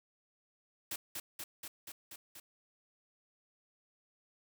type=noise with echo; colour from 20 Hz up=white; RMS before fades=-39 dBFS; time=0.91-0.96 s; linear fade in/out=5 ms; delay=240 ms; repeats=6; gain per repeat=-2 dB; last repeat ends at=2.4 s; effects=none